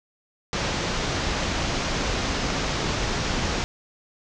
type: low-pass noise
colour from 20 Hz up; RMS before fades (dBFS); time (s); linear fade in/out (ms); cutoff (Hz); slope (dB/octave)
pink; -26; 0.53-3.64; 0; 6700; 48
effects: none